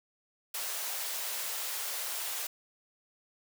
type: high-pass noise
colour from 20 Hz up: white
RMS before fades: -36 dBFS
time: 0.54-2.47 s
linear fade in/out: 5 ms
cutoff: 480 Hz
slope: 24 dB/octave
effects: none